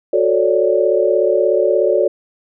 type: chord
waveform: sine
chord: D major seventh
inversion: first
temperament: just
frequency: 367.1 / 440.5 / 550.6 / 587.3 Hz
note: F#4 / A4 / C#5 / D5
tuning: -14 / +2 / -12 / 0 cents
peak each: -17 dBFS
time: 0.13-2.08 s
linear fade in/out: 5 ms
effects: none